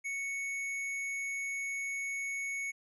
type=tone with tanh clipping; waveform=sine; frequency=2217 Hz; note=C#7; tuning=in tune; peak=-36 dBFS; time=0.04-2.72 s; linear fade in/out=20 ms; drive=12 dB; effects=resampled to 32000 Hz